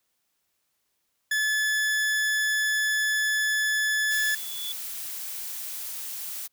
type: tone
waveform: 40% pulse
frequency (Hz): 1724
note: A6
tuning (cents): -36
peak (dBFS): -22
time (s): 1.31-4.35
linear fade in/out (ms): 5
type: tone with exponential growth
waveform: sine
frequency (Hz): 3437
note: A7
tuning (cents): -41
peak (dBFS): -30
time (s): 3.7-4.72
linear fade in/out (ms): 1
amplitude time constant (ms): 220
type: noise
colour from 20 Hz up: blue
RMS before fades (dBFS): -35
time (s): 4.1-6.48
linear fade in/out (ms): 20
effects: white hiss -75 dBFS RMS until 6.52 s